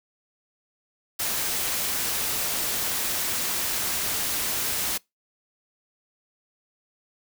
white noise, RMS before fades -27 dBFS, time 1.19-4.98 s, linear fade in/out 10 ms, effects noise-tail reverb RT60 0.2 s tail -25 dB re dry

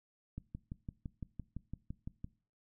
click train, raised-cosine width 5 ms, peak -29 dBFS, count 12, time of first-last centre 0.38-2.244 s, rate 5.9 Hz, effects noise-tail reverb RT60 0.4 s tail -21 dB re dry

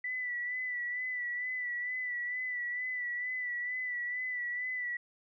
sine tone with vibrato, 1975.5 Hz, B6, in tune, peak -33 dBFS, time 0.04-4.97 s, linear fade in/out 5 ms, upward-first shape sine, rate 2.2 Hz, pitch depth 37 cents each way, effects none

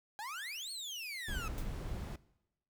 30% pulse exponential two-way sweep, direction up then down, 799 to 4435 to 1258 Hz, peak -38 dBFS, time 0.19-1.48 s, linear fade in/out 0 ms, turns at 0.71 s
brown noise, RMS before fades -40 dBFS, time 1.28-2.16 s, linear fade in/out 5 ms
white noise with exponential decay, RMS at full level -47 dBFS, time 1.58-1.72 s, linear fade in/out 0 ms, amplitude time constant 29 ms
effects noise-tail reverb RT60 0.9 s tail -20 dB re dry

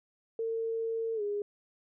sine tone with pitch glide, 453.1 to 410.7 Hz, A#4 to G#4, -49 to -19 cents, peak -30 dBFS, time 0.39-1.42 s, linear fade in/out 2 ms, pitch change -170 cents, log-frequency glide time 1.15-1.22 s, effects none

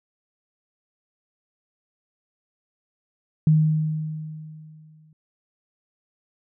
sine tone with exponential decay, 155.56 Hz, D#3, in tune, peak -12 dBFS, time 3.47-5.13 s, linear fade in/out 2 ms, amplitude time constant 360 ms, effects none

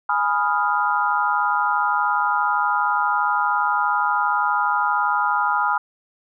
sine chord, F half-diminished seventh, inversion first, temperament equal, 830.6 / 987.8 / 1244.5 / 1396.9 Hz, Ab5 / Cb6 / Eb6 / F6, 0 / 0 / 0 / 0 cents, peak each -23 dBFS, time 0.09-5.78 s, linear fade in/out 5 ms, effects none

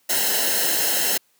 white noise with comb filter, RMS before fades -21 dBFS, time 0.09-1.18 s, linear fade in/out 10 ms, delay 0.85 ms, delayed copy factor -0.75, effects white hiss -63 dBFS RMS until 1.39 s + high-pass 150 Hz 12 dB/octave

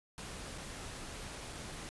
pink noise with dropouts, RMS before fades -45 dBFS, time 0.18-1.89 s, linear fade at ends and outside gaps 0 ms, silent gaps 0.577-0.581 / 1.527-1.531 s, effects resampled to 24000 Hz

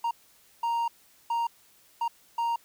triangle tone bursts at uneven times, 932.3 Hz, A#5, in tune, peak -23 dBFS, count 5, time 0.04-0.11 / 0.63-0.88 / 1.3-1.47 / 2.01-2.08 / 2.38-2.56 s, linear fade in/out 5 ms, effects white hiss -60 dBFS RMS until 2.64 s

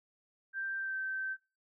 sine tone with pitch glide, 1573 to 1549.6 Hz, G6 to G6, +6 to -20 cents, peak -34 dBFS, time 0.53-1.37 s, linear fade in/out 50 ms, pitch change -26 cents, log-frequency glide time 0.79-0.96 s, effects noise-tail reverb RT60 0.3 s tail -22 dB re dry

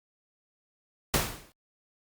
pink noise with exponential decay, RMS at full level -22 dBFS, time 1.14-1.52 s, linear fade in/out 0 ms, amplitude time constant 82 ms, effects Opus 48 kbps

